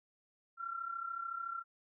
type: tone with amplitude modulation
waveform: sine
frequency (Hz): 1365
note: F6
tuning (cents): -40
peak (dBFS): -35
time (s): 0.57-1.64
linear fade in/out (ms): 50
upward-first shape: sine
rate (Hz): 33.7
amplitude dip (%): 70
effects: none